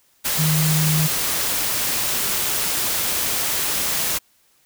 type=tone in noise; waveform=sine; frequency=155.56 Hz; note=D#3; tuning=in tune; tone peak=-17 dBFS; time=0.38-1.08 s; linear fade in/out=20 ms; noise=white; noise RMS=-22 dBFS; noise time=0.24-4.19 s; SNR=+2 dB; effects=white hiss -60 dBFS RMS until 4.65 s